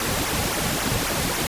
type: noise with flanger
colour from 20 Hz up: pink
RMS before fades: -24 dBFS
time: 0-1.47 s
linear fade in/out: 2 ms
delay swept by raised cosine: 0.23 to 3.23 ms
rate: 3.7 Hz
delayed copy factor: -0.6
effects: resampled to 32000 Hz